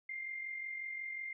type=tone with amplitude modulation; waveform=sine; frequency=2105 Hz; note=C7; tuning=10 cents sharp; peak=-37 dBFS; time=0.09-1.33 s; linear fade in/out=5 ms; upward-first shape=sine; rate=45.5 Hz; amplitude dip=50%; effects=none